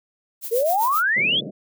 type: noise with tremolo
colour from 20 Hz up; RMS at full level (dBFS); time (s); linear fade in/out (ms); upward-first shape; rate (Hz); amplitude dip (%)
violet; -27; 0.41-1.04; 50; triangle; 7.6; 85
type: exponential sweep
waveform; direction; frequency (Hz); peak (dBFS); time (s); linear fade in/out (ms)
sine; up; 440 to 3520; -17; 0.51-1.41; 20
type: band-pass noise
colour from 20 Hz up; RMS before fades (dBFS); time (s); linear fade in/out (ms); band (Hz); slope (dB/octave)
pink; -33; 1.16-1.51; 10; 130 to 640; 96
effects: none